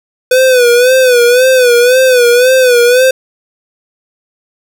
square tone with vibrato, 498.7 Hz, B4, 17 cents sharp, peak -5 dBFS, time 0.31-3.11 s, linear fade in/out 5 ms, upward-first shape sine, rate 1.9 Hz, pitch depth 81 cents each way, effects none

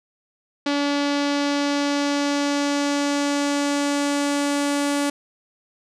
sawtooth tone with low-pass filter sweep, 286.2 Hz, D4, 45 cents flat, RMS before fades -22 dBFS, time 0.66-5.1 s, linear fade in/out 5 ms, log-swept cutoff 4600 to 9300 Hz, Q 1.6, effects none

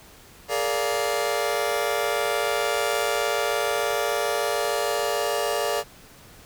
sawtooth chord, Bb dominant seventh, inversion third, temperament just, 419.5 / 466.2 / 582.7 / 699.2 Hz, Ab4 / Bb4 / D5 / F5, +17 / 0 / -14 / +2 cents, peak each -25 / -25 / -23 / -25 dBFS, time 0.48-5.84 s, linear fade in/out 50 ms, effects pink hiss -49 dBFS RMS until 6.45 s

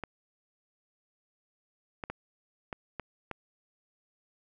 clicks, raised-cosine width 0.5 ms, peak -21 dBFS, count 6, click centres 0.037 / 2.038 / 2.1 / 2.728 / 2.997 / 3.313 s, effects none

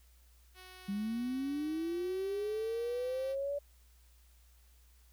5% pulse tone with pitch glide, 370 to 386.4 Hz, F#4 to G4, 0 to -25 cents, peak -40 dBFS, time 0.54-3.36 s, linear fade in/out 50 ms, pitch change +75 cents, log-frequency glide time 0.9-2.46 s
sine linear sweep, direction up, 193.9 to 578 Hz, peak -33 dBFS, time 0.88-3.59 s, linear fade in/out 10 ms
effects added 60 Hz sine -60 dBFS peak until 5.12 s + white hiss -69 dBFS RMS until 5.12 s

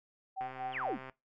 sine tone with tremolo, 766 Hz, G5, 40 cents flat, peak -34 dBFS, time 0.36-0.96 s, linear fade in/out 20 ms, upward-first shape sine, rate 4.2 Hz, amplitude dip 95%
click train, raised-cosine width 0.5 ms, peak -31 dBFS, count 91, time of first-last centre 0.41-1.097 s, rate 131 Hz
sine exponential sweep, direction down, 3520 to 171.7 Hz, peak -34 dBFS, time 0.72-0.99 s, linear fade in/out 50 ms
effects noise-tail reverb RT60 0.2 s tail -20 dB re dry

